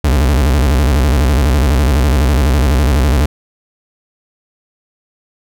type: tone with vibrato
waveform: 40% pulse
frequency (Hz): 68.2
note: C#2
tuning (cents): -28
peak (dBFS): -8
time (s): 0.04-3.26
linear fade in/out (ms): 5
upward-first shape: square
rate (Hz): 12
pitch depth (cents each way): 160
effects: none